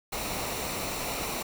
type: noise with comb filter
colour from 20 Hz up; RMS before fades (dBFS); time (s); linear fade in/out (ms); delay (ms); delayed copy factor
pink; -33; 0.12-1.43; 10; 0.61; -0.5
effects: none